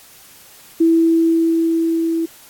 sine tone with level ramp, 329.3 Hz, E4, 2 cents flat, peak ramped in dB -9 to -16 dBFS, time 0.8-2.26 s, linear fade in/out 10 ms, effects white hiss -44 dBFS RMS until 2.49 s + AAC 64 kbps

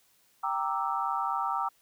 sine chord, E half-diminished seventh, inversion first, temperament equal, 784 / 932.3 / 1174.7 / 1318.5 Hz, G5 / Bb5 / D6 / E6, 0 / 0 / 0 / 0 cents, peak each -33 dBFS, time 0.43-1.69 s, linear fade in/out 10 ms, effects white hiss -66 dBFS RMS until 1.81 s

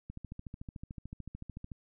click train, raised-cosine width 5 ms, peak -30 dBFS, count 23, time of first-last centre 0.1-1.718 s, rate 13.6 Hz, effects none

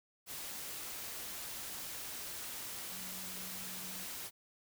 sine tone in noise, 185 Hz, F#3, in tune, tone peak -53 dBFS, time 2.9-4.07 s, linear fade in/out 50 ms, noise white, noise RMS -44 dBFS, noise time 0.26-4.31 s, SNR -12 dB, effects none

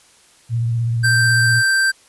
sine tone with vibrato, 116.54 Hz, A#2, in tune, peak -16 dBFS, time 0.49-1.63 s, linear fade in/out 50 ms, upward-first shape sine, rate 16 Hz, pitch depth 38 cents each way
square tone, 1567 Hz, G6, 1 cent flat, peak -14 dBFS, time 1.03-1.92 s, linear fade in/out 20 ms
effects white hiss -51 dBFS RMS until 2.08 s + resampled to 24000 Hz

